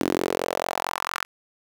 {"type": "tone with high-pass filter sweep", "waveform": "sawtooth", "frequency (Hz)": 44.42, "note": "F1", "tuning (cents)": 30, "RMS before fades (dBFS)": -27, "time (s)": [0, 1.25], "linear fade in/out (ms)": 10, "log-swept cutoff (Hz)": [280, 1400], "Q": 2.7, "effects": ["8-bit"]}